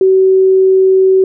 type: tone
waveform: sine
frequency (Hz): 379.3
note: F#4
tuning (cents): +43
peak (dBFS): -5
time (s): 0.01-1.24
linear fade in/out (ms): 2
effects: none